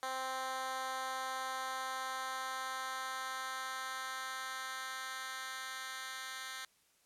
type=tone with high-pass filter sweep; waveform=10% pulse; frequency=261.6 Hz; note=C4; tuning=in tune; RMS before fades=-41 dBFS; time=0.03-6.65 s; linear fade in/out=0 ms; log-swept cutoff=690 to 2000 Hz; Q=1.2; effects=white hiss -71 dBFS RMS until 7.05 s + low-pass 12000 Hz 12 dB/octave